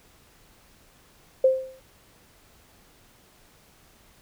sine tone with exponential decay, 523.3 Hz, C5, in tune, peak -12 dBFS, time 1.44-1.8 s, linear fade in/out 5 ms, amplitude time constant 77 ms, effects pink hiss -57 dBFS RMS until 4.21 s

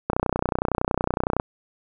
click train, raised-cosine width 1 ms, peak -7 dBFS, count 41, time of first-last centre 0.1-1.399 s, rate 30.8 Hz, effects none

